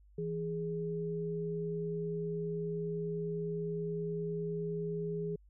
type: tone pair together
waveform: sine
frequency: 164.81 / 415.3 Hz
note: E3 / G#4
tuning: 0 / 0 cents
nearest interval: octave + major third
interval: 1600 cents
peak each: -37 / -36 dBFS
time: 0.18-5.36 s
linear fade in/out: 5 ms
effects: added 50 Hz sine -58 dBFS peak until 5.49 s